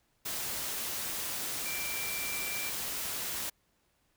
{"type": "tone in noise", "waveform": "sine", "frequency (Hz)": 2349, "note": "D7", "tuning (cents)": 0, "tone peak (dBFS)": -38, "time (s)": [1.65, 2.7], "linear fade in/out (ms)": 10, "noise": "white", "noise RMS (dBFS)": -36, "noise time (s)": [0.25, 3.5], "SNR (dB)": -5, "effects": ["pink hiss -73 dBFS RMS until 4.16 s"]}